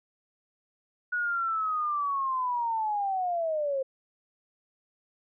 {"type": "linear sweep", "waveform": "sine", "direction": "down", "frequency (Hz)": [1467, 523.3], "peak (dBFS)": -26, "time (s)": [1.12, 3.83], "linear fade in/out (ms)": 10, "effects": []}